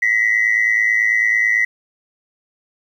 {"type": "tone pair together", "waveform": "sine", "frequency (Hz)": [1916.9, 2026], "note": ["A#6", "B6"], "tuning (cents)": [48, 44], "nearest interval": "minor second", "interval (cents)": 96, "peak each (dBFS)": -15, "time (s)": [0.02, 1.65], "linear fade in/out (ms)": 5, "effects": ["tanh soft clip ceiling -7 dBFS", "8-bit"]}